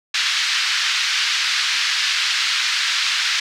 white band-pass noise, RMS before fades -20 dBFS, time 0.14-3.4 s, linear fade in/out 5 ms, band 1400 to 4900 Hz, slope 24 dB/octave, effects none

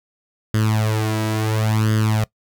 sawtooth tone with flanger, 108.9 Hz, A2, 17 cents flat, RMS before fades -19 dBFS, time 0.54-2.24 s, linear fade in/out 0 ms, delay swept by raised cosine 0.61 to 3.11 ms, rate 0.72 Hz, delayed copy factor +0.8, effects noise-tail reverb RT60 0.1 s tail -21 dB re dry

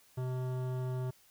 sine tone with hard clipping, 127.6 Hz, C3, 43 cents flat, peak -35 dBFS, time 0.17-1.11 s, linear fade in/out 10 ms, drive 15 dB, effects white hiss -64 dBFS RMS until 1.3 s

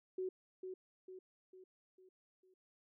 sine tone with echo, 372.5 Hz, F#4, 12 cents sharp, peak -37 dBFS, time 0.18-0.29 s, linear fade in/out 5 ms, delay 450 ms, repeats 5, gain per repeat -6 dB, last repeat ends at 2.54 s, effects none

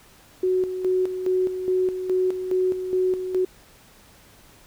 sine tone with tremolo, 370 Hz, F#4, in tune, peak -18 dBFS, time 0.43-3.45 s, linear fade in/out 5 ms, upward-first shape square, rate 2.4 Hz, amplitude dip 60%, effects pink hiss -52 dBFS RMS until 4.66 s

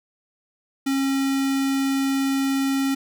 square tone with notch filter, 271.7 Hz, C#4, 35 cents flat, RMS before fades -22 dBFS, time 0.86-2.95 s, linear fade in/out 10 ms, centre 930 Hz, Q 2, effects none

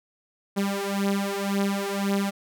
sawtooth beating tone pair, 197.7 / 199.6 Hz, G3 / G3, +15 / +32 cents, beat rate 1.9 Hz, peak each -23 / -23 dBFS, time 0.56-2.31 s, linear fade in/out 20 ms, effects none

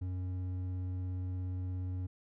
sine tone with hard clipping, 91.7 Hz, F#2, 15 cents flat, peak -36 dBFS, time 0.01-2.07 s, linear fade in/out 10 ms, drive 6 dB, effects none

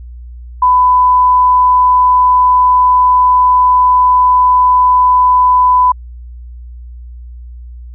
sine tone, 1000 Hz, B5, 21 cents sharp, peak -5 dBFS, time 0.62-5.92 s, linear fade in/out 5 ms, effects added 60 Hz sine -27 dBFS peak until 7.94 s

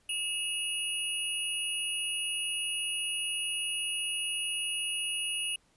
sine tone cluster, 2615 / 2881 / 9900 Hz, E7 / F#7 / D#9, -15 / -47 / -10 cents, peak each -37 / -33 / -35 dBFS, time 0.09-5.56 s, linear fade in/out 5 ms, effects pink hiss -68 dBFS RMS until 5.76 s + resampled to 24000 Hz

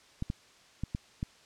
clicks, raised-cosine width 5 ms, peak -20 dBFS, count 5, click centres 0.224 / 0.301 / 0.836 / 0.949 / 1.229 s, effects white hiss -59 dBFS RMS until 1.45 s + low-pass 6000 Hz 12 dB/octave

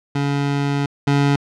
25% pulse tone pair in turn, 141.6 / 141.6 Hz, C#3 / C#3, +37 / +37 cents, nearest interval unison, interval 0 cents, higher neither, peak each -14 / -10 dBFS, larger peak second, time 0.15-0.86 / 1.07-1.36 s, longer first, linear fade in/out 5 ms, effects low-pass 5000 Hz 12 dB/octave

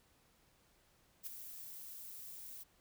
violet noise with ADSR envelope, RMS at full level -41 dBFS, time 1.23-2.64 s, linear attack 40 ms, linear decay 5 ms, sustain -9 dB, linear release 19 ms, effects pink hiss -71 dBFS RMS until 2.8 s

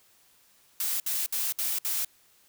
blue noise bursts, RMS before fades -29 dBFS, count 5, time 0.8-2.048 s, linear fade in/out 2 ms, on 200 ms, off 62 ms, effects white hiss -62 dBFS RMS until 2.48 s

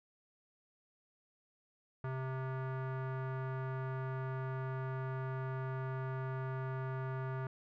square tone with low-pass filter, 131.2 Hz, C3, 5 cents sharp, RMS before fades -39 dBFS, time 2.04-7.47 s, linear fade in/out 2 ms, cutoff 1400 Hz, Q 2.1, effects none

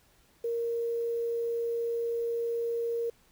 sine tone with quantisation, 466.2 Hz, A#4, in tune, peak -28 dBFS, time 0.44-3.1 s, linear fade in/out 5 ms, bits 9, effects pink hiss -64 dBFS RMS until 3.31 s

